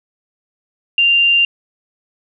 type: tone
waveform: sine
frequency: 2786 Hz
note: F7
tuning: 5 cents flat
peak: -9 dBFS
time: 0.98-1.45 s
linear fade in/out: 2 ms
effects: none